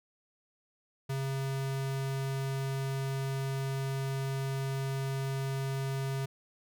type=tone; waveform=square; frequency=135.3 Hz; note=C#3; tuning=42 cents flat; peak=-32 dBFS; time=1.09-6.26 s; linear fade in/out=10 ms; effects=none